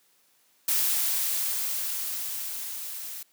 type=noise with level ramp; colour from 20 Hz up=blue; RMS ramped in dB=-24 to -38 dBFS; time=0.68-3.23 s; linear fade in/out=5 ms; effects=white hiss -65 dBFS RMS until 3.32 s + high-pass 150 Hz 12 dB/octave